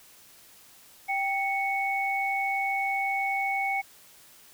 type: tone pair together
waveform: sine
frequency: 784 / 2217 Hz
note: G5 / C#7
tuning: 0 / 0 cents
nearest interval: octave + tritone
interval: 1800 cents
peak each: -28 dBFS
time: 1.08-3.82 s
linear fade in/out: 20 ms
effects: white hiss -54 dBFS RMS until 4.53 s